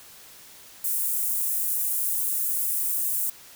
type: high-pass noise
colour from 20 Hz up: white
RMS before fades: -26 dBFS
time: 0.84-3.3 s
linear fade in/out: 5 ms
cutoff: 8900 Hz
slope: 24 dB/octave
effects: white hiss -48 dBFS RMS until 3.55 s